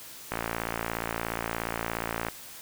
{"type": "click train", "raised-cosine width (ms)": 0.5, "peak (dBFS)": -14, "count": 113, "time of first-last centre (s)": [0.32, 2.285], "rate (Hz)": 57, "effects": ["white hiss -45 dBFS RMS until 2.61 s"]}